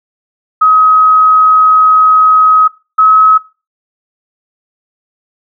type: tone pair in turn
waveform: sine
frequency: 1268 / 1281.3 Hz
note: D#6 / E6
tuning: +32 / -50 cents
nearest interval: unison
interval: 18 cents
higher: second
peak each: -3 dBFS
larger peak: neither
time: 0.61-2.68 / 2.98-3.38 s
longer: first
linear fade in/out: 10 ms
effects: noise-tail reverb RT60 0.3 s tail -19 dB re dry